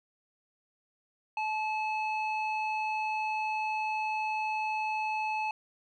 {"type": "tone with low-pass filter", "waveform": "square", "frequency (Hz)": 864, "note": "A5", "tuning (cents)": -32, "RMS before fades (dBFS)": -32, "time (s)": [1.37, 5.51], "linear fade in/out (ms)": 2, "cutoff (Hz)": 2500, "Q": 2, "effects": []}